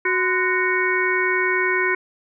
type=harmonic tone with a mistuned harmonic; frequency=370 Hz; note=F#4; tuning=in tune; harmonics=1 / 3 / 4 / 5 / 6; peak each=-23 / -26 / -24 / -24 / -23 dBFS; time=0.05-1.95 s; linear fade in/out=5 ms; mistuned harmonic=3; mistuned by=-140 cents; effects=none